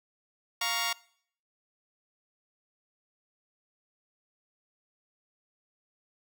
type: chord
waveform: 10% pulse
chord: Bb minor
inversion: second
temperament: just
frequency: 699.2 / 932.3 / 1118.8 Hz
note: F5 / Bb5 / Db6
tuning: +2 / 0 / +16 cents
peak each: -26 / -25 / -24 dBFS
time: 0.61-0.93 s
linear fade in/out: 5 ms
effects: noise-tail reverb RT60 0.6 s tail -22 dB re dry